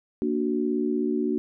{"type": "chord", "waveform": "sine", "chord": "Bb augmented", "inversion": "none", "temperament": "equal", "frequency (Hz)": [233.1, 293.7, 370], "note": ["Bb3", "D4", "F#4"], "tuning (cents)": [0, 0, 0], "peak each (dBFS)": -27, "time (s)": [0.22, 1.38], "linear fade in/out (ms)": 0, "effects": []}